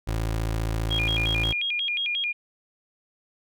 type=tone; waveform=25% pulse; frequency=55 Hz; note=A1; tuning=in tune; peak=-21 dBFS; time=0.07-1.53 s; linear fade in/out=10 ms
type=tone with vibrato; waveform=sine; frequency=2813 Hz; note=F7; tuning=12 cents sharp; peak=-24 dBFS; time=0.9-2.33 s; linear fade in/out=20 ms; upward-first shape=square; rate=5.6 Hz; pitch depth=260 cents each way
effects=none